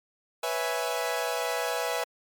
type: chord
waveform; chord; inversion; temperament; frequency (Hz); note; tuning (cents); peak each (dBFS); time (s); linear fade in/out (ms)
sawtooth; C# minor seventh; third; equal; 493.9 / 554.4 / 659.3 / 830.6; B4 / C#5 / E5 / G#5; 0 / 0 / 0 / 0; -28 / -32 / -28 / -30; 0.43-2.04; 5
effects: MP3 96 kbps